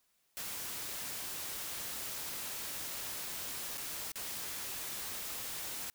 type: noise with dropouts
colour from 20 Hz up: white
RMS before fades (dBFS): -41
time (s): 0.37-5.9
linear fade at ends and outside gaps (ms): 0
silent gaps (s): 3.774-3.779 / 4.118-4.157
effects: white hiss -75 dBFS RMS until 5.94 s